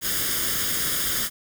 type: noise with comb filter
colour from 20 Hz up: white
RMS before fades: -25 dBFS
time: 0.01-1.3 s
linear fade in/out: 50 ms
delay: 0.59 ms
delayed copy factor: +0.7
effects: none